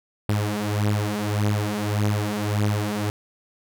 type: beating tone pair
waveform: sawtooth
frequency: 103.4 / 105.1 Hz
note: G#2 / G#2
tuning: -7 / +21 cents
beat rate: 1.7 Hz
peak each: -21 / -20 dBFS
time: 0.29-3.1 s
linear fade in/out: 0 ms
effects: none